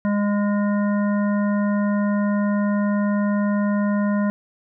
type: harmonic tone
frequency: 204.9 Hz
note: G#3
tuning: 23 cents flat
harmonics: 1 / 3 / 5 / 7 / 9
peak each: -18 / -28 / -32 / -35 / -37 dBFS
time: 0.05-4.3 s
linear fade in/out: 0 ms
effects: none